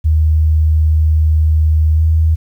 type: tone with pitch glide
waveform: sine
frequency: 78.1 to 79.7 Hz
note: D#2 to D#2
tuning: +7 to +42 cents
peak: -8 dBFS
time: 0.04-2.36 s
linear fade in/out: 20 ms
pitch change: +35 cents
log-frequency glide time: 1.94-2.02 s
effects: 8-bit